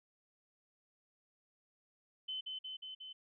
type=tone with echo; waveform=sine; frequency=3049 Hz; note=G7; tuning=49 cents flat; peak=-38 dBFS; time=2.28-2.41 s; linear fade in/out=10 ms; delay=180 ms; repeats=4; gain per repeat=-2 dB; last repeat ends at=3.13 s; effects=none